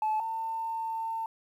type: tone pair in turn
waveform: sine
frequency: 865 / 899.6 Hz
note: A5 / A5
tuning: -30 / +38 cents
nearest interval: minor second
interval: 68 cents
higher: second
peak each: -24 / -30 dBFS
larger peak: first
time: 0.02-0.2 / 0.2-1.26 s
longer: second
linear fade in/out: 2 ms
effects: tanh soft clip ceiling -23 dBFS + 10-bit